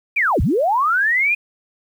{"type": "linear two-way sweep", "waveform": "sine", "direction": "down then up", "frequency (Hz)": [2489, 45.08, 2489], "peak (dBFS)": -14, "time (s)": [0.16, 1.35], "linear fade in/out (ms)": 10, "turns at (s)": 0.41, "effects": ["8-bit"]}